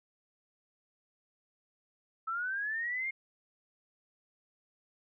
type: linear sweep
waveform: sine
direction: up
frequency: 1300 to 2153 Hz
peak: -32 dBFS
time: 2.27-3.11 s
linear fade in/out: 10 ms
effects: none